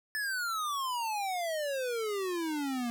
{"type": "exponential sweep", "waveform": "square", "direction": "down", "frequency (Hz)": [1756, 233.1], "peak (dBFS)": -32, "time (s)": [0.15, 2.9], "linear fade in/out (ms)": 0, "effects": []}